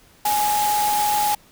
sine tone in noise, 835 Hz, G#5, 9 cents sharp, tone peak -18 dBFS, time 0.25-1.35 s, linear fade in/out 5 ms, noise white, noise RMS -26 dBFS, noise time 0.25-1.35 s, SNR +5 dB, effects pink hiss -53 dBFS RMS until 1.51 s

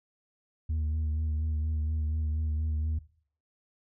sine tone with vibrato, 77.6 Hz, D#2, 4 cents flat, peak -24 dBFS, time 0.69-2.99 s, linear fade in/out 10 ms, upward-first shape sine, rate 4.2 Hz, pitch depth 30 cents each way, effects noise-tail reverb RT60 0.5 s tail -19 dB re dry + tanh soft clip ceiling -26 dBFS

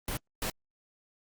pink noise bursts at uneven times, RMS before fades -33 dBFS, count 2, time 0.08-0.17 / 0.42-0.5 s, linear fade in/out 2 ms, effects Opus 32 kbps

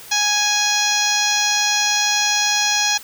harmonic tone with a mistuned harmonic, 830.6 Hz, G#5, in tune, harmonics 1 / 2 / 3 / 4 / 5 / 6 / 7 / 8, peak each -24 / -24 / -24 / -24 / -24 / -24 / -24 / -24 dBFS, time 0.11-2.98 s, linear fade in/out 10 ms, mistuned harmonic 6, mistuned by +40 cents, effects white hiss -39 dBFS RMS until 3.03 s

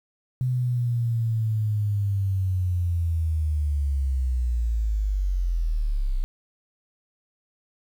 sine linear sweep, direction down, 127.9 to 30.87 Hz, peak -21 dBFS, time 0.41-6.24 s, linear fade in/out 0 ms, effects 9-bit

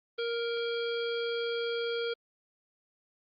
harmonic tone, 467.3 Hz, A#4, 4 cents sharp, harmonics 1 / 3 / 5 / 7 / 9 / 10, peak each -31 / -39 / -44 / -40 / -49 / -48 dBFS, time 0.18-2.14 s, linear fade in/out 10 ms, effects Opus 24 kbps

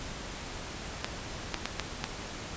clicks, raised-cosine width 0.2 ms, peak -12 dBFS, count 5, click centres 1.045 / 1.543 / 1.656 / 1.797 / 2.041 s, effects pink hiss -40 dBFS RMS until 2.56 s + resampled to 16000 Hz

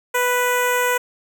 10% pulse tone with notch filter, 493.9 Hz, B4, in tune, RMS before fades -19 dBFS, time 0.14-0.98 s, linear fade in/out 10 ms, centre 4100 Hz, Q 0.73, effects 8-bit

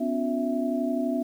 sine tone cluster, 251.8 / 283.7 / 354.4 / 661 Hz, B3 / C#4 / F4 / E5, +34 / +40 / +25 / +5 cents, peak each -27 / -29 / -35 / -30 dBFS, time 0-1.23 s, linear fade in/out 10 ms, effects 9-bit

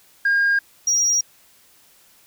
sine tone pair in turn, 1618 / 5696 Hz, G#6 / F8, -46 / +33 cents, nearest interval octave + minor seventh, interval 2179 cents, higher second, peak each -13 / -14 dBFS, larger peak first, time 0.25-0.59 / 0.87-1.21 s, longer neither, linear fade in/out 5 ms, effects tanh soft clip ceiling -13 dBFS + white hiss -54 dBFS RMS until 2.26 s

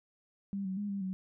sine tone with pitch steps, 198 / 188.8 / 205.3 / 198.5 / 188 Hz, G3 / F#3 / G#3 / G3 / F#3, +18 / +35 / -20 / +22 / +28 cents, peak -33 dBFS, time 0.53-1.13 s, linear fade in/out 0 ms, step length 120 ms, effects none

